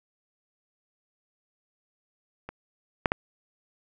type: clicks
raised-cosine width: 0.5 ms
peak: -22 / -6 / -8 dBFS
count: 3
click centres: 2.49 / 3.058 / 3.119 s
effects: none